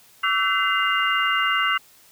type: tone cluster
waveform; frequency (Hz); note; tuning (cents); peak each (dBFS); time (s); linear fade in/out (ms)
sine; 1146 / 1323 / 1524 / 2051 / 2808; D6 / E6 / G6 / C7 / F7; -43 / +6 / -49 / -35 / +9; -25; 0.23-1.78; 10
effects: white hiss -53 dBFS RMS until 2.11 s